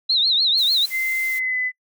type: tone with vibrato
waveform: sine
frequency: 3951 Hz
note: B7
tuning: in tune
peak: -15 dBFS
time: 0.09-0.86 s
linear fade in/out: 10 ms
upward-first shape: triangle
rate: 6.7 Hz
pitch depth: 170 cents each way
type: noise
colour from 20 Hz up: blue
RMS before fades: -35 dBFS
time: 0.57-1.4 s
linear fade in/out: 20 ms
type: tone with pitch glide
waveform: sine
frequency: 2073 to 2010 Hz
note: C7 to B6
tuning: -17 to +30 cents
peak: -20 dBFS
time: 0.9-1.72 s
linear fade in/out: 50 ms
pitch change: -53 cents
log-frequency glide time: 1.26-1.57 s
effects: noise-tail reverb RT60 0.1 s tail -25 dB re dry